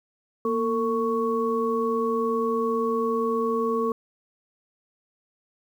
sine tone cluster, 234.8 / 452.5 / 1112 Hz, A#3 / A4 / C#6, +13 / +48 / +5 cents, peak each -28 / -24 / -28 dBFS, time 0.45-3.92 s, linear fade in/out 2 ms, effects 9-bit

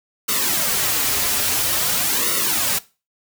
white noise with flanger, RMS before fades -20 dBFS, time 0.28-2.79 s, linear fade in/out 10 ms, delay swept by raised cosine 1.2 to 6.3 ms, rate 0.49 Hz, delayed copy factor -0.75, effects noise-tail reverb RT60 0.3 s tail -19 dB re dry

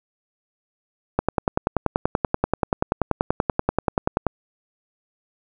click train, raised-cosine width 1 ms, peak -4 dBFS, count 33, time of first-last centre 1.19-4.267 s, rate 10.4 Hz, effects none

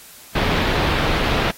pink low-pass noise, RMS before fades -20 dBFS, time 0.35-1.51 s, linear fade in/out 5 ms, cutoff 4000 Hz, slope 24 dB/octave, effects white hiss -43 dBFS RMS until 1.57 s + AAC 48 kbps

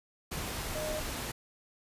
sine tone in noise, 616 Hz, D#5, 17 cents flat, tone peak -35 dBFS, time 0.75-1 s, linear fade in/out 10 ms, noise pink, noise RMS -37 dBFS, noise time 0.31-1.32 s, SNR -1 dB, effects resampled to 32000 Hz

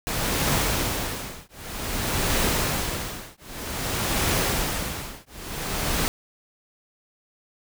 pink noise with tremolo, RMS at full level -22 dBFS, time 0.07-6.08 s, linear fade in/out 0 ms, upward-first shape triangle, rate 0.53 Hz, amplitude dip 100%, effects none

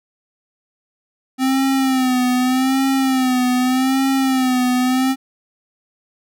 square tone with vibrato, 259.3 Hz, C4, 15 cents flat, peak -15 dBFS, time 1.38-5.16 s, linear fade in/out 50 ms, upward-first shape sine, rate 0.83 Hz, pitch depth 64 cents each way, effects none

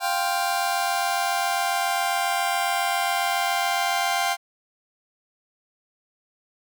sawtooth chord, F suspended second, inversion none, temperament just, 698.5 / 785.8 / 1047.7 Hz, F5 / G5 / C6, 0 / +4 / +2 cents, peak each -22 / -21 / -26 dBFS, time 0-4.37 s, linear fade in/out 50 ms, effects none

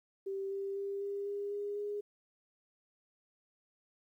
sine tone with pitch steps, 390 / 393.6 / 397.3 / 401 / 404.7 / 408.4 / 412.2 Hz, G4 / G4 / G4 / G4 / G#4 / G#4 / G#4, -9 / +7 / +23 / +39 / -45 / -29 / -13 cents, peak -35 dBFS, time 0.26-2.01 s, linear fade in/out 10 ms, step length 250 ms, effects 12-bit

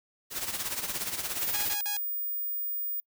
white noise with tremolo, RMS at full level -31 dBFS, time 0.3-1.77 s, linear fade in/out 50 ms, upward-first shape sine, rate 17 Hz, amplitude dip 65%
sine tone, 15000 Hz, A#9, 10 cents sharp, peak -30 dBFS, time 1.39-3 s, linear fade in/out 0 ms
5% pulse tone bursts, 827 Hz, G#5, 8 cents flat, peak -21 dBFS, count 3, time 1.54-1.968 s, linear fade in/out 0 ms, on 110 ms, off 49 ms
effects noise-tail reverb RT60 0.1 s tail -25 dB re dry

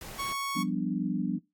pink noise, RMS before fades -43 dBFS, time 0.01-0.33 s, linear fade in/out 2 ms
sawtooth tone, 1108.7 Hz, C#6, in tune, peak -27 dBFS, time 0.18-0.64 s, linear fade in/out 20 ms
sine chord, G dominant seventh, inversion third, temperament equal, 174.61 / 196 / 246.9 / 293.7 Hz, F3 / G3 / B3 / D4, 0 / 0 / 0 / 0 cents, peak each -33 dBFS, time 0.55-1.39 s, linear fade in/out 20 ms
effects noise-tail reverb RT60 0.2 s tail -17 dB re dry + AAC 64 kbps

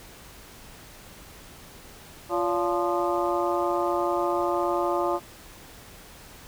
harmonic tone with a mistuned harmonic, 174.4 Hz, F3, 2 cents flat, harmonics 2 / 3 / 4 / 5 / 6 / 7, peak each -27 / -29 / -30 / -31 / -32 / -32 dBFS, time 2.29-5.2 s, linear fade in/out 50 ms, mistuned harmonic 3, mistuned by +150 cents, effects pink hiss -47 dBFS RMS until 6.47 s

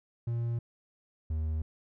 triangle tone pair in turn, 117.5 / 78.56 Hz, A#2 / D#2, +14 / +17 cents, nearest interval perfect fifth, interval 697 cents, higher first, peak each -27 dBFS, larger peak neither, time 0.27-0.59 / 1.3-1.62 s, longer neither, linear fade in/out 5 ms, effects none

